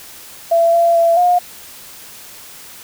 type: tone with pitch steps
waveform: sine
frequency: 672 / 680 / 673 / 713 Hz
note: E5 / F5 / E5 / F5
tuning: +33 / -46 / +36 / +36 cents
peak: -9 dBFS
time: 0.51-1.39 s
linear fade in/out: 10 ms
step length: 220 ms
effects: white hiss -37 dBFS RMS until 2.83 s